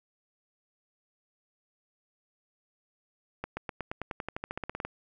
accelerating click train, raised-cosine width 0.5 ms, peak -19 dBFS, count 18, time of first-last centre 3.44-4.85 s, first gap 130 ms, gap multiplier 0.94, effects none

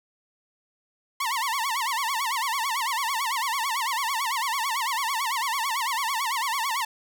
sawtooth tone with vibrato, 1000 Hz, B5, 21 cents sharp, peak -21 dBFS, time 1.2-6.85 s, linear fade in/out 5 ms, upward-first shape sine, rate 9 Hz, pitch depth 220 cents each way, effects none

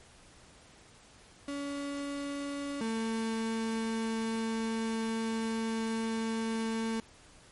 35% pulse tone pair in turn, 283.1 / 224.7 Hz, C#4 / A3, +37 / +37 cents, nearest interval major third, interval 400 cents, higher first, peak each -33 / -29 dBFS, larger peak second, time 1.48-2.81 / 2.81-7 s, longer second, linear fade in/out 2 ms, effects pink hiss -57 dBFS RMS until 7.51 s + MP3 48 kbps

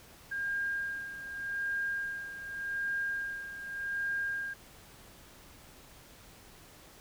sine tone with tremolo, 1610 Hz, G6, 46 cents sharp, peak -30 dBFS, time 0.31-4.54 s, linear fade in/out 10 ms, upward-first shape sine, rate 0.85 Hz, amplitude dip 70%, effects pink hiss -55 dBFS RMS until 7 s

